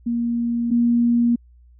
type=tone pair in turn; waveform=sine; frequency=235.7 / 237.1 Hz; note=A#3 / A#3; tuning=+19 / +30 cents; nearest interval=unison; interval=11 cents; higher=second; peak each=-19 / -14 dBFS; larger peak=second; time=0.06-0.71 / 0.71-1.36 s; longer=neither; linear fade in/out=10 ms; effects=added 60 Hz sine -47 dBFS peak until 1.79 s